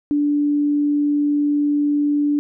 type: tone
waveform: sine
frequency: 291.8 Hz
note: D4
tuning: 11 cents flat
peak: -15 dBFS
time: 0.11-2.39 s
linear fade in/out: 0 ms
effects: none